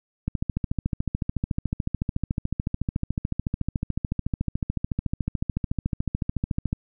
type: click train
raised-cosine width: 5 ms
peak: -12 dBFS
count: 90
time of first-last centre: 0.28-6.729 s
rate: 13.8 Hz
effects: none